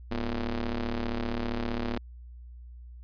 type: ring-modulated tone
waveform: sawtooth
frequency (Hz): 112.4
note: A2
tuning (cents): +37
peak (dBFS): -22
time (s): 0.11-1.98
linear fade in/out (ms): 5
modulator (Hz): 130
effects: added 60 Hz sine -43 dBFS peak until 3.03 s + resampled to 11025 Hz